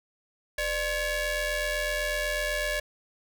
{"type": "ring-modulated tone", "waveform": "sawtooth", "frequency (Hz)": 553, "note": "C#5", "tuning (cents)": -4, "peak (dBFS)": -20, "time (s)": [0.58, 2.8], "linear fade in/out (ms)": 5, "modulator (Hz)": 1150, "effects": []}